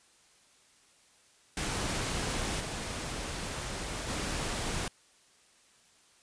pink noise with level steps, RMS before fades -33 / -37 / -34 dBFS, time 1.57-4.88 s, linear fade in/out 2 ms, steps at 2.59 / 4.08 s, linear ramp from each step 20 ms, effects white hiss -63 dBFS RMS until 6.22 s + resampled to 22050 Hz

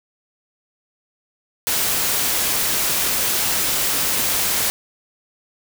white noise, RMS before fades -20 dBFS, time 1.67-4.7 s, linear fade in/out 0 ms, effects none

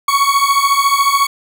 40% pulse beating tone pair, 1108.7 / 1122.7 Hz, C#6 / C#6, 0 / +22 cents, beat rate 14 Hz, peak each -13 / -13 dBFS, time 0.08-1.27 s, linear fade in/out 5 ms, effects none

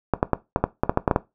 clicks, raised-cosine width 1 ms, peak -3 dBFS, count 11, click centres 0.137 / 0.229 / 0.333 / 0.561 / 0.64 / 0.835 / 0.895 / 0.974 / 1.078 / 1.112 / 1.161 s, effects noise-tail reverb RT60 0.2 s tail -17 dB re dry

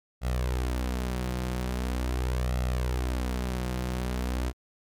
sawtooth tone with flanger, 62.4 Hz, B1, 19 cents sharp, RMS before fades -29 dBFS, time 0.21-4.53 s, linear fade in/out 50 ms, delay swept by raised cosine 1.5 to 5.7 ms, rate 0.42 Hz, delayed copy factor +0.55, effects MP3 96 kbps

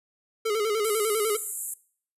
square tone with vibrato, 430 Hz, A4, 40 cents flat, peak -24 dBFS, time 0.45-1.37 s, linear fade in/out 10 ms, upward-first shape square, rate 10 Hz, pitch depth 67 cents each way
pink band-pass noise, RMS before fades -34 dBFS, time 0.84-1.74 s, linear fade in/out 5 ms, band 7300 to 13000 Hz, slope 96 dB/octave
effects noise-tail reverb RT60 0.5 s tail -20 dB re dry + resampled to 32000 Hz

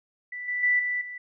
sine tone with level steps, 1975.5 Hz, B6, in tune, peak -33 / -26 / -19 / -25 / -35 dBFS, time 0.32-1.18 s, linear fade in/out 5 ms, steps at 0.48 / 0.63 / 0.79 / 1.01 s, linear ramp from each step 5 ms, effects none

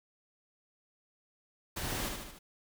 pink noise with echo, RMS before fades -37 dBFS, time 1.76-2.09 s, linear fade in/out 10 ms, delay 75 ms, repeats 4, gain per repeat -4 dB, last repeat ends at 2.39 s, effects none

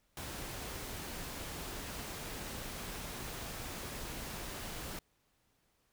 pink noise, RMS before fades -43 dBFS, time 0.17-4.99 s, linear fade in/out 2 ms, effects pink hiss -75 dBFS RMS until 5.92 s

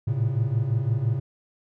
triangle tone cluster, 109.5 / 115.4 / 135.3 Hz, A2 / A#2 / C#3, -8 / -17 / -42 cents, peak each -24 dBFS, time 0.07-1.2 s, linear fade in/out 10 ms, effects none

